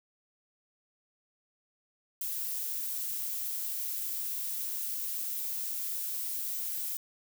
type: noise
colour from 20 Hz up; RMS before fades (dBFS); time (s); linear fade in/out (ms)
violet; -35; 2.21-6.97; 2
effects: none